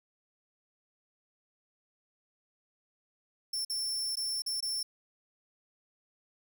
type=tone with dropouts; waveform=sawtooth; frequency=5390 Hz; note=E8; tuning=38 cents sharp; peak=-29 dBFS; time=3.53-4.83 s; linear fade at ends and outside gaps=5 ms; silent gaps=3.649-3.698 / 4.156-4.169 / 4.421-4.462 / 4.606-4.625 s; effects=none